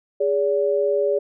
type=tone pair together; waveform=sine; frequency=411.1 / 572.7 Hz; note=G#4 / D5; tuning=-18 / -44 cents; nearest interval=tritone; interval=574 cents; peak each=-20 dBFS; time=0.2-1.19 s; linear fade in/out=10 ms; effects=none